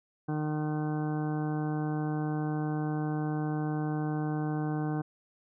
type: harmonic tone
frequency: 152.4 Hz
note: D#3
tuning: 36 cents flat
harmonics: 1 / 2 / 3 / 4 / 5 / 6 / 7 / 8 / 9 / 10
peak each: -31 / -33 / -41 / -49 / -40 / -51 / -48 / -51 / -56 / -48 dBFS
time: 0.28-5.02 s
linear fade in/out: 10 ms
effects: none